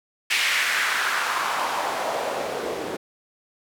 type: noise with band-pass filter sweep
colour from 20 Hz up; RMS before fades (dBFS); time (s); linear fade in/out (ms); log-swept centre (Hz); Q
white; -25; 0.3-2.97; 10; 2400 to 370; 2.2
effects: none